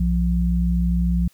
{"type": "tone pair together", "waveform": "sine", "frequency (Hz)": [61.62, 174.61], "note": ["B1", "F3"], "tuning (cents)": [-3, 0], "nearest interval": "octave + tritone", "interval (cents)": 1803, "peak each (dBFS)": [-19, -20], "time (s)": [0, 1.28], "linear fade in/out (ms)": 5, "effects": ["white hiss -58 dBFS RMS until 1.33 s"]}